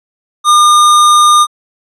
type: tone with sample-and-hold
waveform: sine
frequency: 1206 Hz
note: D6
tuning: 46 cents sharp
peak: -3 dBFS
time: 0.44-1.47 s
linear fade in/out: 50 ms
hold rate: 4900 Hz
effects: resampled to 24000 Hz